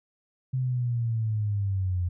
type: linear sweep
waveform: sine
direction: down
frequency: 130.81 to 86.9 Hz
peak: -24 dBFS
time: 0.53-2.09 s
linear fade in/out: 10 ms
effects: none